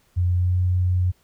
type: tone with pitch glide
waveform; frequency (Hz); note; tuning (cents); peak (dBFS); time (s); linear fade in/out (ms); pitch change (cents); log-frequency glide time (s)
sine; 89.1 to 90.61; F2 to F#2; +35 to -36; -17; 0.16-1.12; 20; +29; 0.32-0.54
effects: pink hiss -62 dBFS RMS until 1.23 s